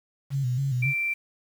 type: tone with vibrato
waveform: sine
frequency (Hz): 130.81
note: C3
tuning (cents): 0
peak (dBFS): -23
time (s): 0.3-0.94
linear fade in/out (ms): 50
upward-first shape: square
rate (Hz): 3.6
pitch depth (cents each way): 86
type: tone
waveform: sine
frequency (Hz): 2350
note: D7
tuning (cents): +1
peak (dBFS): -24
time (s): 0.82-1.14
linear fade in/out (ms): 10
effects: 8-bit